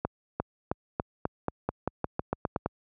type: accelerating click train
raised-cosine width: 1 ms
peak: -13 dBFS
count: 14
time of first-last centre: 0.05-2.66 s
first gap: 350 ms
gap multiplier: 0.9
effects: high-pass 60 Hz 12 dB/octave